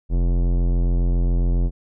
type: tone with tanh clipping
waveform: sine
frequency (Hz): 43.65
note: F1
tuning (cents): 0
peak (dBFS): -18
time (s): 0.09-1.71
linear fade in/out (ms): 50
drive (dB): 18
effects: none